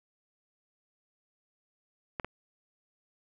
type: clicks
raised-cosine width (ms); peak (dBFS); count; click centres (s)
0.5; -18 / -21; 2; 2.198 / 2.246
effects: none